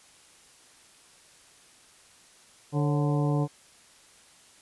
harmonic tone with a mistuned harmonic, 146.83 Hz, D3, in tune, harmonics 1 / 2 / 3 / 4 / 5 / 6 / 7, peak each -24 / -30 / -34 / -36 / -38 / -40 / -41 dBFS, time 2.72-3.48 s, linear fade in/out 50 ms, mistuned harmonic 4, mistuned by -99 cents, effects white hiss -56 dBFS RMS until 4.61 s + resampled to 24000 Hz

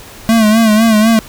square tone with vibrato, 220 Hz, A3, in tune, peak -7 dBFS, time 0.29-1.19 s, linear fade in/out 0 ms, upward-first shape sine, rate 4 Hz, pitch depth 72 cents each way, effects pink hiss -34 dBFS RMS until 1.28 s

